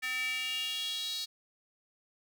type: tone with high-pass filter sweep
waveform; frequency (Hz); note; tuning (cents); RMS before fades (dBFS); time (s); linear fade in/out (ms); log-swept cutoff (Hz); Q
square; 255.9; C4; -38; -35; 0.02-1.26; 20; 2000 to 4200; 6.1
effects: none